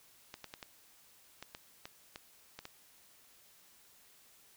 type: clicks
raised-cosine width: 0.2 ms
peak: -27 dBFS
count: 10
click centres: 0.341 / 0.443 / 0.539 / 0.628 / 1.426 / 1.549 / 1.855 / 2.159 / 2.59 / 2.654 s
effects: white hiss -63 dBFS RMS until 4.56 s